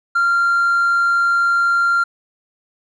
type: tone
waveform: triangle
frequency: 1386 Hz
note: F6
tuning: 14 cents flat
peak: -10 dBFS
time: 0.15-2.04 s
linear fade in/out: 10 ms
effects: tanh soft clip ceiling -8 dBFS + resampled to 24000 Hz